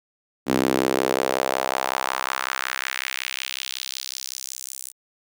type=tone with high-pass filter sweep; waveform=sawtooth; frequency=65.41 Hz; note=C2; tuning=in tune; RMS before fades=-26 dBFS; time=0.46-4.93 s; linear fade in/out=50 ms; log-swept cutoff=260 to 8800 Hz; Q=1.8; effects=none